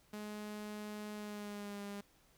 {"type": "tone with pitch glide", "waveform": "sawtooth", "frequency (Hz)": [210.2, 202.2], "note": ["G#3", "G#3"], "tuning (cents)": [21, -46], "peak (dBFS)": -39, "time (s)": [0.13, 2.01], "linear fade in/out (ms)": 5, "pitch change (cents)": -67, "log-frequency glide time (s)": [1.15, 1.82], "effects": ["pink hiss -69 dBFS RMS until 2.37 s"]}